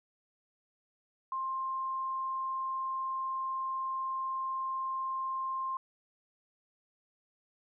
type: tone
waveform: sine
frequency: 1056 Hz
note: C6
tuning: 16 cents sharp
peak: -32 dBFS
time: 1.32-5.77 s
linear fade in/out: 2 ms
effects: none